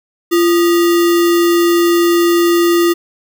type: tone with sample-and-hold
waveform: sine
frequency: 343.3 Hz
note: F4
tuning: 30 cents flat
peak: -8 dBFS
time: 0.31-2.94 s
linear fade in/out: 20 ms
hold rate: 1575 Hz
effects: none